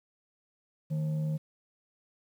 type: tone with frequency modulation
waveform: sine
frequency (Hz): 155.2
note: D#3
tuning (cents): -4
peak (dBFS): -27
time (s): 0.9-1.38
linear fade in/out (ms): 20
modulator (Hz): 381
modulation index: 0.28
effects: tanh soft clip ceiling -24 dBFS + 10-bit